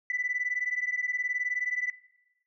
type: beating tone pair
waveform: sine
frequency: 1979 / 1998 Hz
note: B6 / B6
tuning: +3 / +20 cents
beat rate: 19 Hz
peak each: -30 dBFS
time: 0.1-1.9 s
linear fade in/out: 2 ms
effects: noise-tail reverb RT60 0.9 s tail -18 dB re dry + tanh soft clip ceiling -21 dBFS